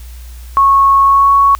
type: tone with pitch glide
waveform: sine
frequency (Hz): 1100 to 1112.8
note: C#6 to C#6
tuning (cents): -14 to +6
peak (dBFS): -5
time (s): 0.57-1.55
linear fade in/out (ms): 0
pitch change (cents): +20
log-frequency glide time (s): 1.03-1.32
effects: added 60 Hz sine -28 dBFS peak until 1.59 s + white hiss -42 dBFS RMS until 1.59 s